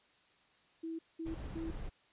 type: tone bursts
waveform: sine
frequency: 326.6 Hz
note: E4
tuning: 16 cents flat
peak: -38 dBFS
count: 3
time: 0.83-1.71 s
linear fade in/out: 10 ms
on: 160 ms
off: 200 ms
type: noise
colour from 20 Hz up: brown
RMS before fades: -43 dBFS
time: 1.25-1.9 s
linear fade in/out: 20 ms
effects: white hiss -68 dBFS RMS until 2.12 s + resampled to 8000 Hz